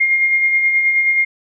sine tone with tremolo, 2127 Hz, C7, 28 cents sharp, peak -10 dBFS, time 0-1.25 s, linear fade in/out 10 ms, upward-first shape sine, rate 9.4 Hz, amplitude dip 40%, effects none

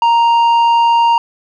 sine tone with tanh clipping, 932.3 Hz, A#5, in tune, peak -9 dBFS, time 0.02-1.18 s, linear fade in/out 2 ms, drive 7 dB, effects none

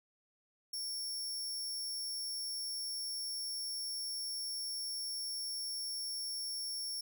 sawtooth tone, 5470 Hz, F8, 37 cents flat, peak -35 dBFS, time 0.73-7.01 s, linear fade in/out 5 ms, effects none

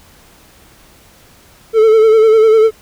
triangle tone with vibrato, 440.4 Hz, A4, 2 cents sharp, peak -3 dBFS, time 1.73-2.71 s, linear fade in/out 50 ms, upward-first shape sine, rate 10 Hz, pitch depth 43 cents each way, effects pink hiss -45 dBFS RMS until 2.81 s

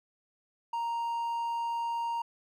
triangle tone, 932.3 Hz, A#5, in tune, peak -28 dBFS, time 0.73-2.22 s, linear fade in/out 5 ms, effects none

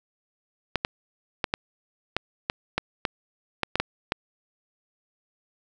clicks, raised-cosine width 0.3 ms, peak -7 dBFS, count 12, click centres 0.757 / 0.849 / 1.442 / 1.539 / 2.166 / 2.499 / 2.78 / 3.052 / 3.633 / 3.756 / 3.8 / 4.121 s, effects none

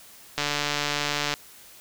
click train, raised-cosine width 0.2 ms, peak -8 dBFS, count 141, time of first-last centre 0.38-1.339 s, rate 146 Hz, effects white hiss -49 dBFS RMS until 1.8 s

